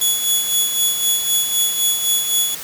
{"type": "tone with tremolo", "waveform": "10% pulse", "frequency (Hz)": 3400, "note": "G#7", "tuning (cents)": 40, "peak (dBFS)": -6, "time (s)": [0.01, 2.55], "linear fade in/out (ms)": 5, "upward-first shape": "sine", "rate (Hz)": 3.9, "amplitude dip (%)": 55, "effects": ["white hiss -31 dBFS RMS until 2.63 s"]}